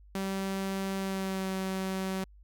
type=tone with pitch glide; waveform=sawtooth; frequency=193.4 to 189.86 Hz; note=G3 to F#3; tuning=-23 to +45 cents; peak=-27 dBFS; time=0.15-2.24 s; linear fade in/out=2 ms; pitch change=-32 cents; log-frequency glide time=0.96-1.5 s; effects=added 50 Hz sine -52 dBFS peak until 2.43 s